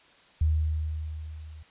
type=tone with level ramp; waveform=sine; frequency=77.78 Hz; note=D#2; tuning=in tune; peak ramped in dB=-19 to -42 dBFS; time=0.41-1.63 s; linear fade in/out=5 ms; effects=white hiss -57 dBFS RMS until 1.7 s + resampled to 8000 Hz